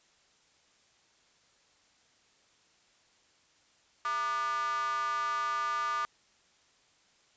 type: tone with high-pass filter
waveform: square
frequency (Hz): 133.3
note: C3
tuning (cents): +33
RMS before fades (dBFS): -32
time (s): 4.05-6.05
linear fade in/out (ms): 0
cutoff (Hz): 1200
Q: 8
effects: white hiss -66 dBFS RMS until 7.36 s + resampled to 16000 Hz